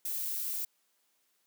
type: noise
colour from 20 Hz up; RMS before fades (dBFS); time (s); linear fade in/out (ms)
violet; -35; 0.05-0.65; 5
effects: white hiss -74 dBFS RMS until 1.46 s + high-pass 200 Hz 12 dB/octave

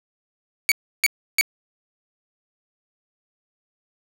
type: tone bursts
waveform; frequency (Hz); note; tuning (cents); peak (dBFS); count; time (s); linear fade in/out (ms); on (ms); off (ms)
sawtooth; 2259; C#7; +32; -11; 3; 0.69-1.411; 0; 27; 320
effects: 7-bit

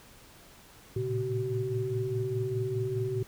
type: tone cluster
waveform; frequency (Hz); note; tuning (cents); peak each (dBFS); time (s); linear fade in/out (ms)
sine; 111.5 / 116.4 / 136.3 / 379.5; A2 / A#2 / C#3 / F#4; +23 / -2 / -29 / +44; -38 / -33 / -37 / -31; 0.96-3.23; 5
effects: pink hiss -54 dBFS RMS until 3.27 s

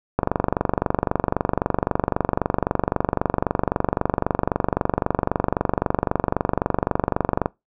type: click train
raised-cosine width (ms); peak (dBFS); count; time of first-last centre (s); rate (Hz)
1; -4; 174; 0.19-7.459; 23.8
effects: noise-tail reverb RT60 0.2 s tail -23 dB re dry

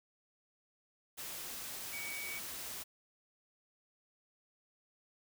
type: tone in noise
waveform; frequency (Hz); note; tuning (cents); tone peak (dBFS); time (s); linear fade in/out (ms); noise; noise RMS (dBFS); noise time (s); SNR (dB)
sine; 2262; C#7; +34; -42; 1.92-2.4; 20; white; -44; 1.17-2.84; -1
effects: none

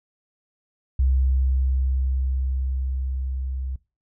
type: tone with level ramp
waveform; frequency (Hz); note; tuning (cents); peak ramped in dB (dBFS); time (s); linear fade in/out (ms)
sine; 65.41; C2; 0; -16 to -26; 0.99-3.76; 5
effects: noise-tail reverb RT60 0.3 s tail -22 dB re dry

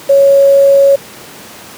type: tone with quantisation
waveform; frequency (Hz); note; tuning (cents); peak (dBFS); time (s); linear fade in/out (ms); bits
sine; 554.4; C#5; 0; -3; 0.09-0.96; 10; 5
effects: pink hiss -32 dBFS RMS until 1.77 s + high-pass 150 Hz 12 dB/octave

